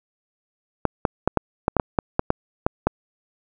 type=clicks; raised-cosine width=1 ms; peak=-3 dBFS; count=12; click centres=0.853 / 1.052 / 1.276 / 1.373 / 1.681 / 1.767 / 1.798 / 1.988 / 2.194 / 2.304 / 2.665 / 2.87 s; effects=none